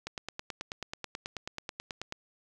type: click train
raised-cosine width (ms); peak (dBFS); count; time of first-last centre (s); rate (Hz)
0.2; -19; 20; 0.07-2.124; 9.25
effects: none